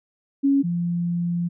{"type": "tone pair in turn", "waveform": "sine", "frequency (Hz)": [277.2, 172.77], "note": ["C#4", "F3"], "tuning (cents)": [0, -18], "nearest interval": "minor sixth", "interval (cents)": 818, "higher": "first", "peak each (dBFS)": [-15, -21], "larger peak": "first", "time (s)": [[0.43, 0.63], [0.63, 1.49]], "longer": "second", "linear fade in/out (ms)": 20, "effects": []}